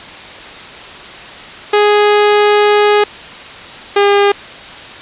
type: tone pair in turn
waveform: sawtooth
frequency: 415.6 / 404.2 Hz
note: G#4 / G#4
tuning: +1 / -47 cents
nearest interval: unison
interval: 48 cents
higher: first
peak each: -3 dBFS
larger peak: neither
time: 1.73-3.04 / 3.96-4.32 s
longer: first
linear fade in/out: 5 ms
effects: white hiss -30 dBFS RMS until 5.01 s + resampled to 8000 Hz